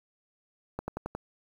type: click train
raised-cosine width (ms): 1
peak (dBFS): -19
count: 5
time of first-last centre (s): 0.79-1.15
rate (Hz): 11.1
effects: 8-bit